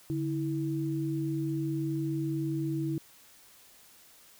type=tone pair together; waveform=sine; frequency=144.32 / 324.7 Hz; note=D3 / E4; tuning=-30 / -26 cents; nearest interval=octave + major second; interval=1404 cents; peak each=-32 / -31 dBFS; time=0.1-2.98 s; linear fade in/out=0 ms; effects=white hiss -57 dBFS RMS until 4.39 s